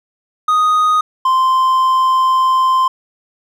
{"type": "tone pair in turn", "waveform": "triangle", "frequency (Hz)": [1244.5, 1041.1], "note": ["D#6", "C6"], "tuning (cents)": [0, -9], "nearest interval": "minor third", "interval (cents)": 309, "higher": "first", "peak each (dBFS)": -8, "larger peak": "neither", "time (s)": [[0.48, 1.01], [1.25, 2.88]], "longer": "second", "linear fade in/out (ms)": 5, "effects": []}